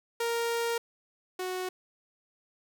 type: tone pair in turn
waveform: sawtooth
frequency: 466.2 / 368.6 Hz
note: A#4 / F#4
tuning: 0 / -7 cents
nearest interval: major third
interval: 407 cents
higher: first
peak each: -24 / -28 dBFS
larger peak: first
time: 0.2-0.78 / 1.39-1.69 s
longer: first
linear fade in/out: 5 ms
effects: none